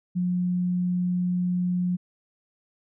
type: tone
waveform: sine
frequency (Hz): 179.2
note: F3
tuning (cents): +45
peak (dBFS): -22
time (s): 0.15-1.97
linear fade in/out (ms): 20
effects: none